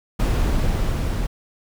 brown noise with level ramp, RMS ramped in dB -18 to -23 dBFS, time 0.19-1.27 s, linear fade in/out 10 ms, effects none

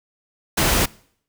pink noise, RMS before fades -18 dBFS, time 0.57-0.86 s, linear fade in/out 10 ms, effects noise-tail reverb RT60 0.6 s tail -23 dB re dry

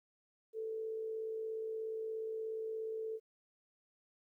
sine tone with amplitude modulation, 442.3 Hz, A4, 9 cents sharp, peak -36 dBFS, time 0.53-3.2 s, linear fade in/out 50 ms, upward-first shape sine, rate 56.9 Hz, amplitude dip 35%, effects 13-bit

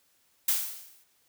blue noise with exponential decay, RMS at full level -23 dBFS, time 0.48-1.04 s, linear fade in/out 5 ms, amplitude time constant 120 ms, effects white hiss -68 dBFS RMS until 1.28 s

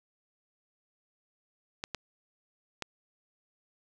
clicks, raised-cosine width 0.2 ms, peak -17 dBFS, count 3, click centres 1.839 / 1.947 / 2.823 s, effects none

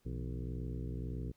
harmonic tone with a mistuned harmonic, 61.74 Hz, B1, in tune, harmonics 1 / 2 / 3 / 4 / 5 / 6 / 7 / 8, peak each -40 / -42 / -46 / -48 / -50 / -53 / -52 / -59 dBFS, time 0.05-1.32 s, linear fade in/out 10 ms, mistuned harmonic 3, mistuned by -140 cents, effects pink hiss -74 dBFS RMS until 1.36 s

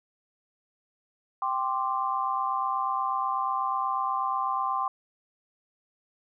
sine chord, G suspended fourth, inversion none, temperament equal, 784 / 1046.5 / 1174.7 Hz, G5 / C6 / D6, 0 / 0 / 0 cents, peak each -31 / -28 / -31 dBFS, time 1.42-4.88 s, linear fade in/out 2 ms, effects none

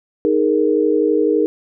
sine chord, D# suspended fourth, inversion none, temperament just, 311.1 / 414.8 / 466.7 Hz, D#4 / G#4 / A#4, 0 / -2 / +2 cents, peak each -17 dBFS, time 0.25-1.46 s, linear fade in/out 0 ms, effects none

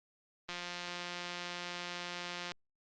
click train, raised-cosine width 0.2 ms, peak -23 dBFS, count 358, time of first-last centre 0.49-2.518 s, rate 176 Hz, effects low-pass 6000 Hz 12 dB/octave + Opus 24 kbps

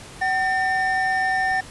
triangle tone pair together, 758 / 1802.8 Hz, F#5 / A6, +42 / +42 cents, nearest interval octave + minor third, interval 1500 cents, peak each -20 dBFS, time 0.21-1.61 s, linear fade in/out 10 ms, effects pink hiss -41 dBFS RMS until 1.7 s + resampled to 24000 Hz

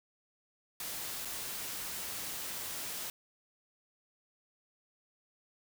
white noise with dropouts, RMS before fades -40 dBFS, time 0.8-3.1 s, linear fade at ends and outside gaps 2 ms, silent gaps 1.25-1.254 s, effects none

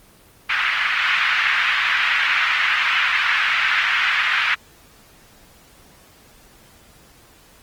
white band-pass noise, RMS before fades -19 dBFS, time 0.49-4.55 s, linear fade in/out 10 ms, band 1300 to 2500 Hz, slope 24 dB/octave, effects pink hiss -50 dBFS RMS until 7.62 s + Opus 24 kbps

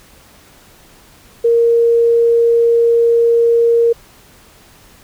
sine tone, 466.2 Hz, A#4, in tune, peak -8 dBFS, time 1.44-3.93 s, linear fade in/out 10 ms, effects pink hiss -45 dBFS RMS until 5.03 s

